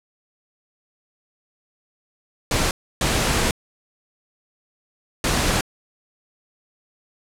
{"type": "noise bursts at uneven times", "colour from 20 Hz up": "pink", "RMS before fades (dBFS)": -20, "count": 3, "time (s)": [[2.51, 2.71], [3.01, 3.51], [5.24, 5.61]], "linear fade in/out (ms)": 2, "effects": ["low-pass 10000 Hz 12 dB/octave"]}